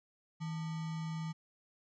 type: tone with sample-and-hold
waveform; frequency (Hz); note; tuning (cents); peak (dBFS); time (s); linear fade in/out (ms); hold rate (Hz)
sine; 160.9; E3; -42; -36; 0.4-1.33; 20; 1050
effects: resampled to 16000 Hz